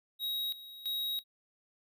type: tone with tremolo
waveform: square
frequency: 3807 Hz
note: A#7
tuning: 36 cents sharp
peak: -33 dBFS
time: 0.19-1.24 s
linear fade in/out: 50 ms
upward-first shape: square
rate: 1.5 Hz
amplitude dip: 80%
effects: none